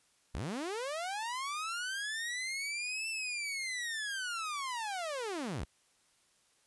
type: linear two-way sweep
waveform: sawtooth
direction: up then down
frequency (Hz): 39 to 2676 to 39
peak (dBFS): -32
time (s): 0.34-5.65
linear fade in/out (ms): 10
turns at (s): 3.09
effects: white hiss -70 dBFS RMS until 6.66 s + resampled to 24000 Hz